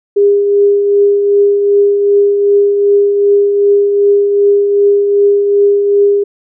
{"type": "tone with tremolo", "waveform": "sine", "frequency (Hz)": 404.8, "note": "G#4", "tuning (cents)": -44, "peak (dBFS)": -4, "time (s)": [0.16, 6.24], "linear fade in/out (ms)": 10, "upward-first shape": "triangle", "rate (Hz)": 2.6, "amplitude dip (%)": 45, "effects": []}